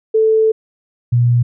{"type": "tone pair in turn", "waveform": "sine", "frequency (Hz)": [440, 120.65], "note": ["A4", "B2"], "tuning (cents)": [0, -40], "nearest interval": "octave + minor seventh", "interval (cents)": 2240, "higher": "first", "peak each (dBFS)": -9, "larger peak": "neither", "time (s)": [[0.14, 0.52], [1.12, 1.43]], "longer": "first", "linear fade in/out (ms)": 10, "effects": []}